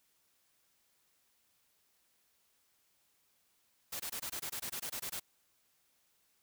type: noise bursts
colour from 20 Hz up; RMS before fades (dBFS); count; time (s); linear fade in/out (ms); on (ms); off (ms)
white; -40; 13; 3.92-5.199; 10; 79; 21
effects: white hiss -74 dBFS RMS until 6.42 s